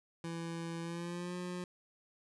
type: tone with pitch glide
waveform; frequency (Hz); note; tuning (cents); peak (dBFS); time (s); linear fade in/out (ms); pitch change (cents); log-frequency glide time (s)
25% pulse; 167 to 178.99; E3 to F3; +23 to +43; -35; 0.24-1.64; 2; +120; 0.81-1.35
effects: resampled to 24000 Hz